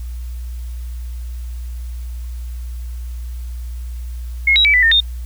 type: tone with pitch steps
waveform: sine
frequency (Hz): 2162 / 3862 / 2300 / 1988 / 1822 / 3653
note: C#7 / B7 / D7 / B6 / A#6 / A#7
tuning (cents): -44 / -39 / -37 / +11 / -40 / -36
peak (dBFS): -9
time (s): 4.47-5.004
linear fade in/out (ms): 5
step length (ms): 89
effects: added 60 Hz sine -24 dBFS peak until 5.25 s + white hiss -48 dBFS RMS until 5.25 s